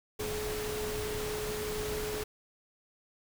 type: tone in noise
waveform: sine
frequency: 424.7 Hz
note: G#4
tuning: 39 cents sharp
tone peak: -35 dBFS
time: 0.19-2.24 s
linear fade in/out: 10 ms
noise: pink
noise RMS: -38 dBFS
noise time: 0.19-2.24 s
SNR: 0 dB
effects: none